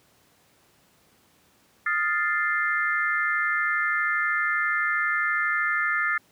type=chord; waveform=sine; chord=F dominant seventh; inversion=third; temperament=equal; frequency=1244.5 / 1396.9 / 1760 / 2093 Hz; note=Eb6 / F6 / A6 / C7; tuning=0 / 0 / 0 / 0 cents; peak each=-30 / -28 / -25 / -29 dBFS; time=1.86-6.18 s; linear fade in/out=5 ms; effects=pink hiss -61 dBFS RMS until 6.31 s + high-pass 100 Hz 12 dB/octave